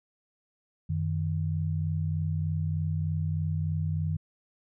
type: tone pair together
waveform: sine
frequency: 92.5 / 155.78 Hz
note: F#2 / D#3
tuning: 0 / +2 cents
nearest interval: major sixth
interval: 902 cents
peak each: -29 / -29 dBFS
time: 0.89-4.17 s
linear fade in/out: 10 ms
effects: none